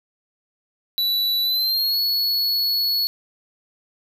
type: tone with pitch glide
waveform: square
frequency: 3951 to 4384 Hz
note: B7 to C#8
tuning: 0 to -20 cents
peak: -19 dBFS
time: 0.98-3.07 s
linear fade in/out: 0 ms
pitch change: +180 cents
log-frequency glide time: 1.43-1.99 s
effects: 10-bit